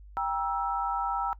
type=chord; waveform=sine; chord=E diminished; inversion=first; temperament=just; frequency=791.1 / 949.3 / 1318.5 Hz; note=G5 / Bb5 / E6; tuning=+16 / +31 / 0 cents; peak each=-31 dBFS; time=0.17-1.33 s; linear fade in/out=0 ms; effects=noise-tail reverb RT60 0.1 s tail -20 dB re dry + added 50 Hz sine -46 dBFS peak until 1.39 s